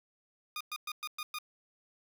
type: tone bursts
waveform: 15% pulse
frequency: 1223 Hz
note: D#6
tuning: 30 cents flat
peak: -30 dBFS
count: 6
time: 0.56-1.386 s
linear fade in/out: 2 ms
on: 46 ms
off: 110 ms
effects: none